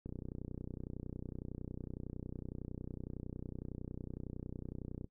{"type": "click train", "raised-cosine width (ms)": 3, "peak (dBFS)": -30, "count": 155, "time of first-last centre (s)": [0.06, 5.044], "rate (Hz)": 30.9, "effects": ["noise-tail reverb RT60 0.1 s tail -18 dB re dry"]}